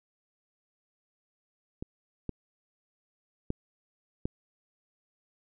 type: clicks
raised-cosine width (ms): 3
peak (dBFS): -23 / -20 / -17 / -17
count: 4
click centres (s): 1.825 / 2.293 / 3.504 / 4.255
effects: none